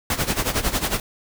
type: noise with tremolo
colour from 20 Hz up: pink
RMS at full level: -20 dBFS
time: 0.1-1 s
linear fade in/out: 2 ms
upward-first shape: sine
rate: 11 Hz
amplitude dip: 80%
effects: none